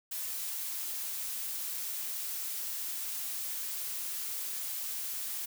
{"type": "noise", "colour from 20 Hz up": "blue", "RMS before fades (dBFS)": -37, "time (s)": [0.11, 5.46], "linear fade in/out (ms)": 10, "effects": []}